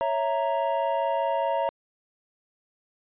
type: chord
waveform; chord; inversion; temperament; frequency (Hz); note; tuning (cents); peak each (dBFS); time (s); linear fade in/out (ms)
triangle; A# diminished; first; equal; 554.4 / 659.3 / 932.3; C#5 / E5 / A#5; 0 / 0 / 0; -26 / -26 / -25; 0.01-1.69; 0
effects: resampled to 8000 Hz